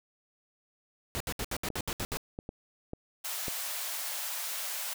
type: noise bursts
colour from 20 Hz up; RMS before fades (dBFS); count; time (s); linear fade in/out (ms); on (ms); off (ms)
pink; -34; 9; 1.15-2.171; 0; 53; 68
type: clicks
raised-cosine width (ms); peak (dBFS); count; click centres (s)
2; -24; 5; 1.703 / 2.389 / 2.491 / 2.934 / 3.482
type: high-pass noise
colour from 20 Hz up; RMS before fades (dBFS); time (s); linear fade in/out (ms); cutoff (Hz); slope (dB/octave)
white; -36; 3.24-4.94; 10; 540; 48
effects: none